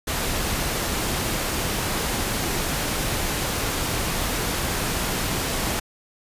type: noise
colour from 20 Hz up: pink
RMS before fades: -25 dBFS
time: 0.07-5.8 s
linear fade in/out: 10 ms
effects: resampled to 32000 Hz